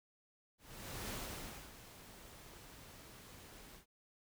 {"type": "noise with ADSR envelope", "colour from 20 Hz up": "pink", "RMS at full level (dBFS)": -43, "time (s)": [0.58, 3.86], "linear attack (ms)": 510, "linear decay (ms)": 620, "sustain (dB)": -13, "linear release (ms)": 110, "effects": []}